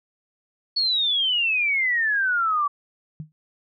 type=exponential sweep; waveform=sine; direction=down; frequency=4435 to 1136 Hz; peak=-19 dBFS; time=0.76-2.68 s; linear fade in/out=10 ms
type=tone with exponential decay; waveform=sine; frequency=154.7 Hz; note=D#3; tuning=10 cents flat; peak=-27 dBFS; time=3.2-3.32 s; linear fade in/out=0 ms; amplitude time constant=25 ms
effects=none